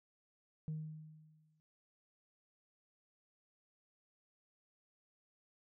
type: tone with exponential decay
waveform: sine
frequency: 155.56 Hz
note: D#3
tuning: in tune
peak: -35 dBFS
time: 0.68-1.6 s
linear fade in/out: 0 ms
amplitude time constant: 200 ms
effects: tanh soft clip ceiling -35 dBFS